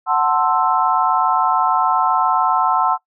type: chord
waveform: sine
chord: F# half-diminished seventh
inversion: none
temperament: equal with one note detuned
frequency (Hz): 740 / 887.1 / 1046.5 / 1318.5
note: F#5 / A5 / C6 / E6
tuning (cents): 0 / +14 / 0 / 0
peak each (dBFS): -19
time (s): 0.06-2.98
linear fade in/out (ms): 50
effects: noise-tail reverb RT60 0.1 s tail -19 dB re dry